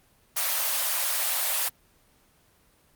white high-pass noise, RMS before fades -26 dBFS, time 0.36-1.69 s, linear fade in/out 10 ms, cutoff 530 Hz, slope 96 dB/octave, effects pink hiss -62 dBFS RMS until 2.95 s + Opus 24 kbps

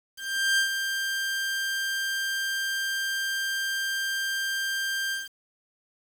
sawtooth tone with ADSR envelope, 1585 Hz, G6, 19 cents sharp, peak -16 dBFS, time 0.15-5.3 s, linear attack 430 ms, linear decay 100 ms, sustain -7 dB, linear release 180 ms, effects low-pass 10000 Hz 12 dB/octave + 7-bit

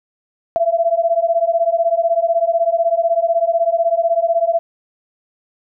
sine beating tone pair, 664 / 680 Hz, E5 / F5, +12 / -46 cents, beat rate 16 Hz, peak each -16 dBFS, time 0.56-4.59 s, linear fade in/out 0 ms, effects none

